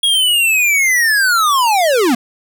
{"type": "linear sweep", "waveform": "square", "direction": "down", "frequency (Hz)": [3320, 220], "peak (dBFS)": -11, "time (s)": [0.03, 2.15], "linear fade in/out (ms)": 5, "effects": []}